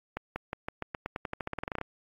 accelerating click train, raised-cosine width 0.5 ms, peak -18 dBFS, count 20, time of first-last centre 0.17-1.813 s, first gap 190 ms, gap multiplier 0.9, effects AAC 32 kbps

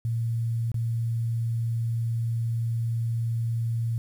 sine tone with dropouts, 115.4 Hz, A#2, 17 cents flat, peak -24 dBFS, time 0.05-3.98 s, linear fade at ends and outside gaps 0 ms, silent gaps 0.717-0.743 s, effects 9-bit

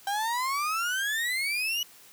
35% pulse exponential sweep, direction up, 783 to 2951 Hz, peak -25 dBFS, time 0.07-1.83 s, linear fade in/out 2 ms, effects white hiss -53 dBFS RMS until 2.12 s + high-pass 80 Hz 12 dB/octave

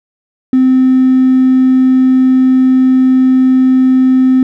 triangle tone with hard clipping, 258.8 Hz, C4, 19 cents flat, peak -5 dBFS, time 0.53-4.43 s, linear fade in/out 2 ms, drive 3 dB, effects none

